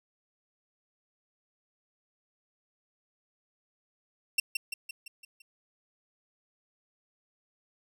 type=tone with echo; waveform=sawtooth; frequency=2713 Hz; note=E7; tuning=49 cents sharp; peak=-19 dBFS; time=4.38-4.4 s; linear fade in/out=5 ms; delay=170 ms; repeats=6; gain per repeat=-5 dB; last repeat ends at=5.42 s; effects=none